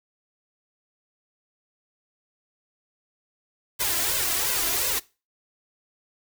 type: noise with flanger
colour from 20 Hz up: white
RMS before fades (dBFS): -25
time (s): 3.79-5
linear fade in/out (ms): 20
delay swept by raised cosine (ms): 1.9 to 3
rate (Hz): 2.8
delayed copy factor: +1
effects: noise-tail reverb RT60 0.3 s tail -21 dB re dry